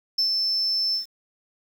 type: tone with ADSR envelope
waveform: sine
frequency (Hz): 5300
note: E8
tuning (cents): +9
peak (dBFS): -16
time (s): 0.18-1.06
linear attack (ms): 8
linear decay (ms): 94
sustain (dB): -4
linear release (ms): 120
effects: tanh soft clip ceiling -17 dBFS + 8-bit